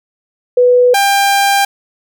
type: tone pair in turn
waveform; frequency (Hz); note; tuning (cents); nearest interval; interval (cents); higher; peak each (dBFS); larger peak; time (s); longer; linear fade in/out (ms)
sine / sawtooth; 493.9 / 796.1; B4 / G5; 0 / +27; minor sixth; 827; second; -5; neither; 0.57-0.94 / 0.94-1.65; second; 5
effects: none